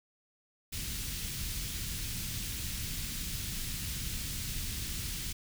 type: band-stop noise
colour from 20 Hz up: pink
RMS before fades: -37 dBFS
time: 0.72-5.33 s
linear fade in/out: 10 ms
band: 160 to 2900 Hz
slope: 12 dB/octave
effects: none